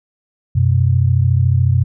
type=tone pair together; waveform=sine; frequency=92.5 / 126.4 Hz; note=F#2 / B2; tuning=0 / +41 cents; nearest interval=perfect fourth; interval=541 cents; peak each=-13 dBFS; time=0.55-1.84 s; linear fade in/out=10 ms; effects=none